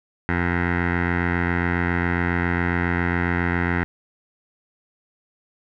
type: tone with low-pass filter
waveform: 15% pulse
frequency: 87.31 Hz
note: F2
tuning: in tune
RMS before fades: -22 dBFS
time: 0.29-3.84 s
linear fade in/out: 0 ms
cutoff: 1800 Hz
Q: 7.9
effects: none